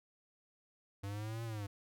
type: linear two-way sweep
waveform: square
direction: up then down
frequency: 98 to 116.54 to 98 Hz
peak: -40 dBFS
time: 1.03-1.67 s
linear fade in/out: 10 ms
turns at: 1.44 s
effects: none